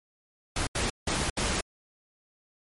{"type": "noise bursts at uneven times", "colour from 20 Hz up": "pink", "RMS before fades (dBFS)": -28, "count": 4, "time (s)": [[0.56, 0.67], [0.75, 0.9], [1.07, 1.3], [1.37, 1.61]], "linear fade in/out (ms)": 5, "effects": ["MP3 48 kbps"]}